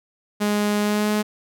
sawtooth tone with pitch glide, 207.7 to 211.1 Hz, G#3 to G#3, 0 to +29 cents, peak -15 dBFS, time 0.4-1.23 s, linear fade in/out 20 ms, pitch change +29 cents, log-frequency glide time 0.81-1.11 s, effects none

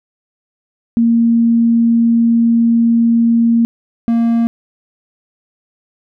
sine / triangle tone pair in turn, 231.8 / 231.8 Hz, A#3 / A#3, -10 / -10 cents, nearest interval unison, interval 0 cents, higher neither, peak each -8 dBFS, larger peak neither, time 0.97-3.65 / 4.08-4.47 s, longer first, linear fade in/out 0 ms, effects none

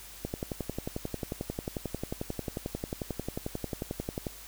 click train, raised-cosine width 2 ms, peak -19 dBFS, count 46, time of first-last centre 0.25-4.268 s, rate 11.2 Hz, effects added 50 Hz sine -53 dBFS peak until 4.47 s + white hiss -48 dBFS RMS until 4.47 s

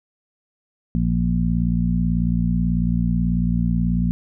harmonic tone with a mistuned harmonic, 58.27 Hz, A#1, in tune, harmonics 1 / 2 / 3 / 4, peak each -23 / -25 / -20 / -24 dBFS, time 0.95-4.11 s, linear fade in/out 0 ms, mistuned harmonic 1, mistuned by -45 cents, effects none

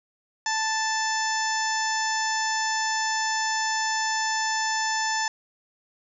harmonic tone, 880 Hz, A5, in tune, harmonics 1 / 2 / 3 / 4 / 5 / 6 / 7 / 8, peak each -27 / -28 / -40 / -39 / -41 / -32 / -35 / -35 dBFS, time 0.46-5.28 s, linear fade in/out 2 ms, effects none

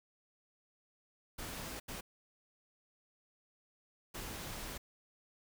pink noise bursts at uneven times, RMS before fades -44 dBFS, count 3, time 1.38-1.8 / 1.88-2.01 / 4.14-4.78 s, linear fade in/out 10 ms, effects none

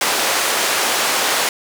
pink band-pass noise, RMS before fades -18 dBFS, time 0.01-1.49 s, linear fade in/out 2 ms, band 570 to 12000 Hz, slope 12 dB/octave, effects none

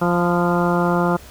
harmonic tone with a mistuned harmonic, 174.61 Hz, F3, in tune, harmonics 1 / 2 / 3 / 4 / 5 / 6 / 7 / 8, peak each -19 / -22 / -24 / -25 / -26 / -27 / -27 / -28 dBFS, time 0.01-1.17 s, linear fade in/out 10 ms, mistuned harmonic 6, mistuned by -28 cents, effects added 67 Hz sine -43 dBFS peak until 1.3 s + pink hiss -43 dBFS RMS until 1.3 s

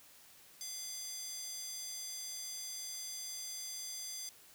square tone with high-pass filter, 686 Hz, F5, 31 cents flat, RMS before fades -44 dBFS, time 0.61-4.29 s, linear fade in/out 0 ms, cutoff 5600 Hz, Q 2.6, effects white hiss -60 dBFS RMS until 4.54 s

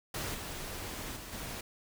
pink noise with level steps, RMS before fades -37 / -41 / -45 / -41 dBFS, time 0.14-1.61 s, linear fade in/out 5 ms, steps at 0.34 / 1.16 / 1.32 s, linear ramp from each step 10 ms, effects none

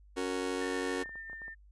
40% pulse chord, F# major, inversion second, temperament just, 277.5 / 370 / 462.5 Hz, C#4 / F#4 / A#4, +2 / 0 / -14 cents, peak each -36 dBFS, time 0.16-1.04 s, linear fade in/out 20 ms
sine tone with tremolo, 1802 Hz, A6, 41 cents sharp, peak -40 dBFS, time 0.6-1.55 s, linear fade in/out 20 ms, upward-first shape sine, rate 7.3 Hz, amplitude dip 30%
clicks, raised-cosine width 1 ms, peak -39 dBFS, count 9, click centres 0.977 / 1.026 / 1.059 / 1.093 / 1.156 / 1.298 / 1.331 / 1.418 / 1.481 s
effects added 50 Hz sine -55 dBFS peak until 1.71 s + resampled to 24000 Hz

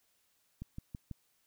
click train, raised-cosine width 5 ms, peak -29 dBFS, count 4, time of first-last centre 0.62-1.113 s, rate 6.09 Hz, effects white hiss -74 dBFS RMS until 1.46 s

